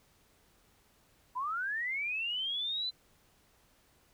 sine linear sweep, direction up, 960 to 4079 Hz, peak -32 dBFS, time 1.35-2.91 s, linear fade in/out 20 ms, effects pink hiss -67 dBFS RMS until 4.13 s

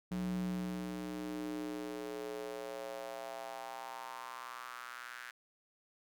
square tone with high-pass filter sweep, 60.9 Hz, B1, 24 cents flat, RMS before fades -42 dBFS, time 0.11-5.31 s, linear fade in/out 5 ms, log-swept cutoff 160 to 1600 Hz, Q 3.7, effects none

